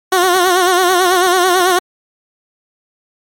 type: tone with vibrato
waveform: 15% pulse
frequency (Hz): 363.8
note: F#4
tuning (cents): -29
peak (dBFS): -3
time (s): 0.12-1.79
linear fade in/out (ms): 5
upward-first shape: sine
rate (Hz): 9.1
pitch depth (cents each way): 74
effects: MP3 64 kbps